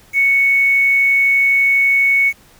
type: tone with quantisation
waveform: sine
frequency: 2217 Hz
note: C#7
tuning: in tune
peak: -10 dBFS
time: 0.13-2.33 s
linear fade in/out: 50 ms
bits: 6
effects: pink hiss -48 dBFS RMS until 2.59 s